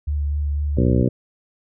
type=tone with vibrato; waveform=sine; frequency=72.9 Hz; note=D2; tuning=12 cents flat; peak=-19 dBFS; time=0.07-1.03 s; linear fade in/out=10 ms; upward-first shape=sine; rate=4 Hz; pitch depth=19 cents each way
type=harmonic tone; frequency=62 Hz; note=B1; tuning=7 cents sharp; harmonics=2 / 3 / 4 / 5 / 6 / 7 / 8 / 9; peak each=-19 / -22 / -22 / -25 / -25 / -32 / -28 / -31 dBFS; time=0.77-1.09 s; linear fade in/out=5 ms
effects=none